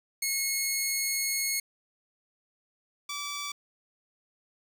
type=tone pair in turn; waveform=10% pulse; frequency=2176 / 1155.7 Hz; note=C#7 / D6; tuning=-33 / -28 cents; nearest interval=major seventh; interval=1095 cents; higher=first; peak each=-18 / -25 dBFS; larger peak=first; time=0.22-1.6 / 3.09-3.52 s; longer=first; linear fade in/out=5 ms; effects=9-bit